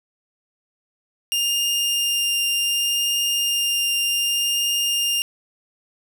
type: tone with vibrato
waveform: sawtooth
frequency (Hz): 2807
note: F7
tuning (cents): +8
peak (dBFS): -16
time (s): 1.32-5.22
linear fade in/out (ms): 0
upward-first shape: triangle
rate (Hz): 0.66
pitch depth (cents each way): 8
effects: none